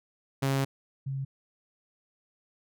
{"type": "tone pair in turn", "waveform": ["sawtooth", "sine"], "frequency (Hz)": [136.1, 135.6], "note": ["C#3", "C#3"], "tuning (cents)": [-31, -38], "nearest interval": "unison", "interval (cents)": 7, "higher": "first", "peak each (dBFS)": [-21, -30], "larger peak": "first", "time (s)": [[0.42, 0.65], [1.06, 1.25]], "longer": "first", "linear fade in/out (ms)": 10, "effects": []}